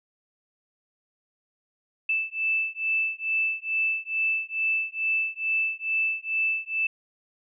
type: beating tone pair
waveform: sine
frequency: 2637 / 2639.3 Hz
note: E7 / E7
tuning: 0 / +1 cents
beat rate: 2.3 Hz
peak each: -27 dBFS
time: 2.09-6.87 s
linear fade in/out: 5 ms
effects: none